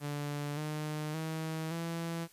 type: tone with pitch steps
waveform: sawtooth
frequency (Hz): 145.6 / 152.4 / 159.51 / 166.96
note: D3 / D#3 / D#3 / E3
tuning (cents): -15 / -36 / +43 / +22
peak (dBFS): -31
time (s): 0-2.28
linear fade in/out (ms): 50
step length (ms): 570
effects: white hiss -61 dBFS RMS until 2.32 s + resampled to 32000 Hz